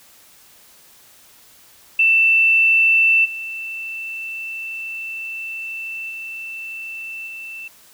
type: tone with level steps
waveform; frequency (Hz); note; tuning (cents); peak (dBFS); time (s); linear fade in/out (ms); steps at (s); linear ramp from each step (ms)
sine; 2667; E7; +20; -11 / -26 / -28 / -30; 1.99-7.68; 5; 3.24 / 6.09 / 7.26; 20
effects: white hiss -49 dBFS RMS until 7.93 s